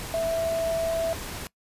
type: tone in noise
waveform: sine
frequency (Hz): 659.3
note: E5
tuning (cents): 0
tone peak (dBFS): -23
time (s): 0.14-1.13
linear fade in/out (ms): 0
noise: pink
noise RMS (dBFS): -36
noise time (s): 0-1.47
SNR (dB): +10
effects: noise-tail reverb RT60 0.1 s tail -21 dB re dry + resampled to 32000 Hz